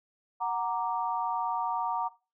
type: chord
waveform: sine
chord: Gb augmented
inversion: none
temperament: equal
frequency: 740 / 932.3 / 1174.7 Hz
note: Gb5 / Bb5 / D6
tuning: 0 / 0 / 0 cents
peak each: -33 / -30 / -35 dBFS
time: 0.4-2.09 s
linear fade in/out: 20 ms
effects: noise-tail reverb RT60 0.3 s tail -19 dB re dry